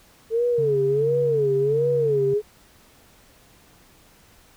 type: tone with vibrato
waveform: sine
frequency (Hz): 440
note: A4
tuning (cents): 0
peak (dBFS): -18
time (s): 0.3-2.42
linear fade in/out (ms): 50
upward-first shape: sine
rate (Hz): 1.4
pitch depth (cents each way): 170
type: tone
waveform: triangle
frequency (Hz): 140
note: C#3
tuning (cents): +18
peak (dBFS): -25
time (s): 0.58-2.34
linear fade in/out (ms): 5
effects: pink hiss -54 dBFS RMS until 4.56 s